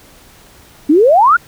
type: exponential sweep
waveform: sine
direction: up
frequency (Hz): 279.1 to 1488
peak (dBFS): -5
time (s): 0.89-1.37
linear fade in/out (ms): 10
effects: pink hiss -43 dBFS RMS until 1.47 s